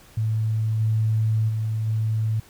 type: tone with level steps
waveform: sine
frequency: 110 Hz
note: A2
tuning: in tune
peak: -20 / -18 / -22 / -20 dBFS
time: 0.17-2.4 s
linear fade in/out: 5 ms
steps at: 0.79 / 1.48 / 1.86 s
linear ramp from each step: 20 ms
effects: pink hiss -51 dBFS RMS until 2.49 s